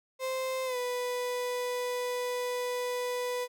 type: tone with pitch glide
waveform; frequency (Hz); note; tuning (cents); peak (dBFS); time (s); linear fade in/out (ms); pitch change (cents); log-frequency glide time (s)
35% pulse; 521 to 494; C5 to B4; -7 to 0; -29; 0.19-3.48; 50; -93; 0.65-0.77
effects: none